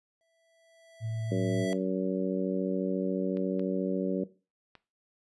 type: tone with exponential growth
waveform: square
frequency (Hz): 659.3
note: E5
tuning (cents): 0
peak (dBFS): -32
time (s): 0.21-1.73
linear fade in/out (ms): 0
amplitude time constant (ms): 330
type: tone with vibrato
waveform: sine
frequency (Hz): 112.2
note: A2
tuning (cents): +34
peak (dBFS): -31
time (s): 1-1.67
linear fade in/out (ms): 50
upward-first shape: square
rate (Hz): 7.8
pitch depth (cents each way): 8
type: harmonic tone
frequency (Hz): 94.1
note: F#2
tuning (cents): +30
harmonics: 2 / 3 / 4 / 5 / 6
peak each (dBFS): -31 / -33 / -34 / -35 / -36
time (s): 1.31-4.24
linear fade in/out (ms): 5
type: clicks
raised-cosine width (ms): 0.3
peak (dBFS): -33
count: 3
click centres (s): 3.371 / 3.595 / 4.753
effects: noise-tail reverb RT60 0.3 s tail -17 dB re dry + resampled to 24000 Hz